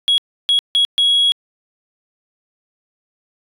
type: tone bursts at uneven times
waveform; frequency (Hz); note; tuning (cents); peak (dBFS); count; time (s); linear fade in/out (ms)
sine; 3325; G#7; +1; -9; 4; 0.08-0.18 / 0.49-0.59 / 0.75-0.85 / 0.98-1.32; 0
effects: tanh soft clip ceiling -9 dBFS